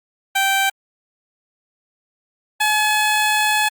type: tone pair in turn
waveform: 15% pulse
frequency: 780 / 851.9 Hz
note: G5 / G#5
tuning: -9 / +44 cents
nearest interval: major second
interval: 153 cents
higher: second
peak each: -9 dBFS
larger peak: neither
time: 0.35-0.7 / 2.6-3.69 s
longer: second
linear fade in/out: 10 ms
effects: Opus 48 kbps